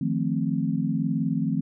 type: chord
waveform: sine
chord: F dominant seventh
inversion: third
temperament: equal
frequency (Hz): 155.56 / 174.61 / 220 / 261.6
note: Eb3 / F3 / A3 / C4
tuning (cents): 0 / 0 / 0 / 0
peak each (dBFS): -28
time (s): 0.01-1.61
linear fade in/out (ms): 5
effects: none